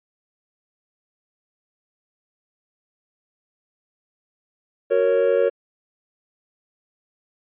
triangle chord, F# major, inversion none, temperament equal with one note detuned, 370 / 463.2 / 554.4 Hz, F#4 / A#4 / C#5, 0 / -11 / 0 cents, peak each -22 / -17 / -17 dBFS, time 4.9-5.5 s, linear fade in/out 20 ms, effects resampled to 8000 Hz

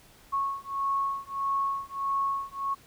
sine beating tone pair, 1100 / 1101.6 Hz, C#6 / C#6, -14 / -11 cents, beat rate 1.6 Hz, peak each -30 dBFS, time 0.32-2.75 s, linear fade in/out 20 ms, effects pink hiss -56 dBFS RMS until 2.86 s

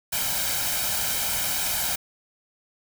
white noise with comb filter, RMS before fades -26 dBFS, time 0.12-1.96 s, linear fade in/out 10 ms, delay 1.3 ms, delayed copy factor +0.65, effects none

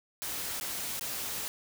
white noise with dropouts, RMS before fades -36 dBFS, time 0.22-1.48 s, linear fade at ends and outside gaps 0 ms, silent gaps 0.599-0.61 / 0.995-1.01 s, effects none

